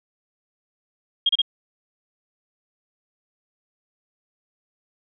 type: tone bursts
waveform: sine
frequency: 3244 Hz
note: G#7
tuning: 41 cents flat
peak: -15 dBFS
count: 3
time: 1.26-1.418 s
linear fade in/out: 5 ms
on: 32 ms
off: 31 ms
effects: none